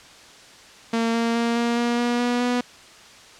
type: tone with pitch steps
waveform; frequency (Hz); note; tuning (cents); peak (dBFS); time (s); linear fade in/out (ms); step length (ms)
sawtooth; 229 / 231.3 / 233.5 / 235.8 / 238.2 / 240.5 / 242.9 / 245.3; A#3 / A#3 / A#3 / A#3 / A#3 / B3 / B3 / B3; -31 / -13 / +3 / +20 / +38 / -46 / -29 / -12; -16; 0.93-2.61; 5; 210
effects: white hiss -46 dBFS RMS until 3.39 s + low-pass 6000 Hz 12 dB/octave